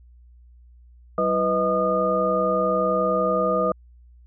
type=tone cluster; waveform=sine; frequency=190.4 / 331.1 / 498 / 629 / 1221 Hz; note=F#3 / E4 / B4 / D#5 / D#6; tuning=+50 / +8 / +14 / +19 / -33 cents; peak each=-28 / -32 / -23 / -24 / -24 dBFS; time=1.18-3.72 s; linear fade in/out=2 ms; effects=added 60 Hz sine -47 dBFS peak until 4.26 s